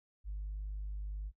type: tone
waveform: sine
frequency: 50.7 Hz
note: G#1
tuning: 41 cents flat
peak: -36 dBFS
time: 0.24-1.32 s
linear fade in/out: 50 ms
effects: noise-tail reverb RT60 0.1 s tail -22 dB re dry + tanh soft clip ceiling -34 dBFS